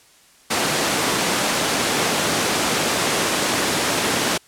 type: high-pass noise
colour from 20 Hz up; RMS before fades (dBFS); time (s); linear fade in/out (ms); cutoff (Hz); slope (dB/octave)
pink; -20; 0.5-4.38; 10; 220; 12
effects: white hiss -52 dBFS RMS until 4.47 s + low-pass 10000 Hz 12 dB/octave